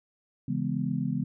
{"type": "chord", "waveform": "sine", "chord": "C# minor seventh", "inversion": "none", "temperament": "just", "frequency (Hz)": [138.59, 166.31, 207.9, 249.5], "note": ["C#3", "E3", "G#3", "B3"], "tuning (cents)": [0, 16, 2, 18], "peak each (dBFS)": -32, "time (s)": [0.48, 1.24], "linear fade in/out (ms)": 5, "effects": []}